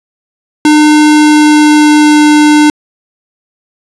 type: tone with pitch glide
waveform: square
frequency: 302.4 to 300 Hz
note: D#4 to D4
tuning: -49 to +37 cents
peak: -3 dBFS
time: 0.65-2.7 s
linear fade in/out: 2 ms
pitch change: -14 cents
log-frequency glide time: 1.09-2.2 s
effects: resampled to 24000 Hz + 7-bit